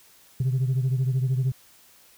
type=beating tone pair; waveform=sine; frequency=128.3 / 141.3 Hz; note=C3 / C#3; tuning=-34 / +34 cents; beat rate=13 Hz; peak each=-20 / -26 dBFS; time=0.4-1.52 s; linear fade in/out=5 ms; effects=tanh soft clip ceiling -18 dBFS + white hiss -55 dBFS RMS until 2.17 s